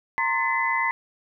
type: tone cluster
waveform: sine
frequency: 924 / 1052 / 1752 / 2024 Hz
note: A#5 / C6 / A6 / B6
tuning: -16 / +9 / -8 / +42 cents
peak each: -27 / -27 / -32 / -24 dBFS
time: 0.18-0.91 s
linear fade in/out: 0 ms
effects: none